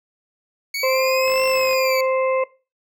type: linear two-way sweep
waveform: 25% pulse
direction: up then down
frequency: 2217 to 2700 to 2268 Hz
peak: -19 dBFS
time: 0.74-2.01 s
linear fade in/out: 5 ms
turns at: 1.45 s
type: harmonic tone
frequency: 523.3 Hz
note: C5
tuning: in tune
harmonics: 1 / 2 / 4 / 5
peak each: -18 / -25 / -30 / -34 dBFS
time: 0.83-2.44 s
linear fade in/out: 5 ms
type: click train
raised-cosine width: 0.3 ms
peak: -19 dBFS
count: 24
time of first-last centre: 1.28-1.731 s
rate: 51 Hz
effects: noise-tail reverb RT60 0.3 s tail -19 dB re dry